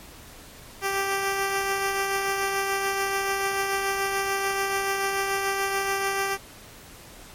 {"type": "tone with tremolo", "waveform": "10% pulse", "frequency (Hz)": 392, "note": "G4", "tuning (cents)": 0, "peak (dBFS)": -14, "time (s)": [0.81, 6.38], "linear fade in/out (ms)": 50, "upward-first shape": "triangle", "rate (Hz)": 6.9, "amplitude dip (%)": 35, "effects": ["pink hiss -46 dBFS RMS until 7.34 s", "MP3 64 kbps"]}